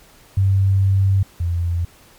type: tone pair in turn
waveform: sine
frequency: 97 / 86.02 Hz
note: G2 / F2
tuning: -18 / -26 cents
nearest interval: major second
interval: 208 cents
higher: first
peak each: -12 / -17 dBFS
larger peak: first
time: 0.37-1.23 / 1.4-1.85 s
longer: first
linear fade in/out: 5 ms
effects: pink hiss -49 dBFS RMS until 2.18 s + MP3 96 kbps